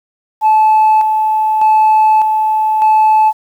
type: tone with tremolo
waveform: sine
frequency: 867 Hz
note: A5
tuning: 26 cents flat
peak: -4 dBFS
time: 0.41-3.33 s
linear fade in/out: 50 ms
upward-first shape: square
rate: 0.83 Hz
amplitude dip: 45%
effects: tanh soft clip ceiling -4 dBFS + 7-bit